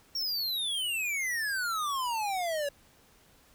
square exponential sweep, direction down, 5588 to 558 Hz, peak -30 dBFS, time 0.15-2.69 s, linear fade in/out 5 ms, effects pink hiss -61 dBFS RMS until 3.54 s

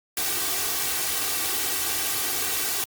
white noise with comb filter, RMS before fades -26 dBFS, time 0.17-2.84 s, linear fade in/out 2 ms, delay 2.6 ms, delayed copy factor +0.8, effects high-pass 80 Hz 12 dB/octave + Opus 48 kbps

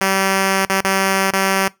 5% pulse tone with dropouts, 192.9 Hz, G3, 28 cents flat, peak -3 dBFS, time 0.01-1.68 s, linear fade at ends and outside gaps 2 ms, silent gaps 0.653-0.698 / 0.808-0.845 / 1.307-1.333 s, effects noise-tail reverb RT60 0.2 s tail -21 dB re dry

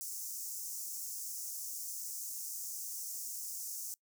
pink high-pass noise, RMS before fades -42 dBFS, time 0.01-3.94 s, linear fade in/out 0 ms, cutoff 5700 Hz, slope 48 dB/octave, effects noise-tail reverb RT60 0.1 s tail -23 dB re dry

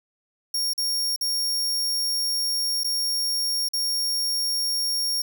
sawtooth tone with dropouts, 5550 Hz, F8, 12 cents flat, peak -20 dBFS, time 0.54-5.22 s, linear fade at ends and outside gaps 5 ms, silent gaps 0.735-0.778 / 1.162-1.21 / 2.835-2.844 / 3.687-3.734 s, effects none

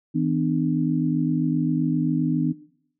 sine tone cluster, 160.8 / 252.8 / 300.4 Hz, E3 / B3 / D4, -43 / +41 / +39 cents, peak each -24 dBFS, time 0.14-2.53 s, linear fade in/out 20 ms, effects noise-tail reverb RT60 0.7 s tail -19 dB re dry

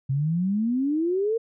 sine exponential sweep, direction up, 130.81 to 466.4 Hz, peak -21 dBFS, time 0.09-1.38 s, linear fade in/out 10 ms, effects none

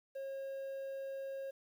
triangle tone with quantisation, 542 Hz, C#5, 39 cents flat, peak -38 dBFS, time 0.15-1.51 s, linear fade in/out 10 ms, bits 11, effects none

